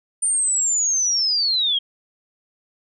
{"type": "linear sweep", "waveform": "sine", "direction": "down", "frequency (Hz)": [9050, 3187], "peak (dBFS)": -17, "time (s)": [0.22, 1.79], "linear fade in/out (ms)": 10, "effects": []}